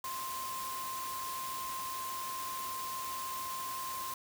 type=tone in noise; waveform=sine; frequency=1049 Hz; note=C6; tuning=4 cents sharp; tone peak=-38 dBFS; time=0.04-4.14 s; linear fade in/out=2 ms; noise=white; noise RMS=-43 dBFS; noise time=0.04-4.14 s; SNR=+2 dB; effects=none